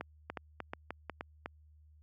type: two click trains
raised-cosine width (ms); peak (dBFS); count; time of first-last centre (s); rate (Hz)
0.5; -23 / -23; 4 / 5; 0.3-1.209 / 0.01-1.459; 3.3 / 2.76
effects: added 76 Hz sine -46 dBFS peak until 2.02 s + high-pass 150 Hz 12 dB/octave